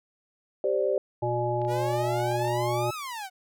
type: chord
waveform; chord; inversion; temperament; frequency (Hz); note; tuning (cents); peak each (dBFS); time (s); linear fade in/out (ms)
sine; G suspended fourth; none; just; 392 / 522.7 / 588; G4 / C5 / D5; 0 / -2 / +2; -27; 0.64-0.98; 2
type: harmonic tone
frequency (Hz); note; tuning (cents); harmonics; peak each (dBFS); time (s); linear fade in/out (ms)
120.3; B2; -45; 1 / 3 / 5 / 7; -30 / -30 / -30 / -30; 1.22-2.91; 10
type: clicks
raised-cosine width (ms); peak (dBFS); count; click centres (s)
0.3; -33; 8; 1.617 / 1.65 / 1.933 / 2.201 / 2.315 / 2.396 / 2.448 / 2.478
type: exponential two-way sweep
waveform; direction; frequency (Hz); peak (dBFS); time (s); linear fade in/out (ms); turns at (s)
sawtooth; up then down; 466.8 to 1318.5 to 728; -30; 1.67-3.3; 50; 2.93
effects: none